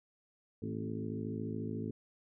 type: harmonic tone with a mistuned harmonic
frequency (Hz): 54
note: A1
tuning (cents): -32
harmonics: 2 / 3 / 4 / 5 / 6 / 7 / 8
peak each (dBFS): -42 / -44 / -41 / -43 / -47 / -47 / -46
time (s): 0.62-1.91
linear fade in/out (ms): 5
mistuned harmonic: 4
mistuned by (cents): +51
effects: none